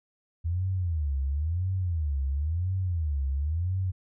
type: tone with vibrato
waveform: sine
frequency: 80 Hz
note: D#2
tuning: 49 cents sharp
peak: -25 dBFS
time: 0.44-3.92 s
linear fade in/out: 20 ms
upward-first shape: sine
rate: 0.97 Hz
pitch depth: 290 cents each way
effects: none